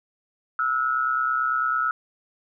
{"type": "tone pair together", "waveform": "sine", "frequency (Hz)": [1310, 1439], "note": ["E6", "F#6"], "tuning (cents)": [-11, -49], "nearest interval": "major second", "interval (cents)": 162, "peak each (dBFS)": [-22, -26], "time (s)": [0.59, 1.91], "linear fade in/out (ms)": 2, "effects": []}